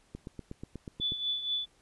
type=click train; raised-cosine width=3 ms; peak=-27 dBFS; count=9; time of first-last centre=0.15-1.121 s; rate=8.24 Hz
type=tone with tremolo; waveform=sine; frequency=3469 Hz; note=A7; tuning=25 cents flat; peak=-27 dBFS; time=1-1.66 s; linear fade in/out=20 ms; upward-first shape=triangle; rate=4.2 Hz; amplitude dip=70%
effects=pink hiss -66 dBFS RMS until 1.81 s + resampled to 24000 Hz